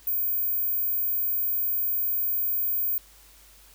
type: tone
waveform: sine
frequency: 15260 Hz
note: A#9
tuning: 39 cents sharp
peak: -23 dBFS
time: 0.07-2.98 s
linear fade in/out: 2 ms
effects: added 50 Hz sine -56 dBFS peak until 3.74 s + white hiss -54 dBFS RMS until 3.74 s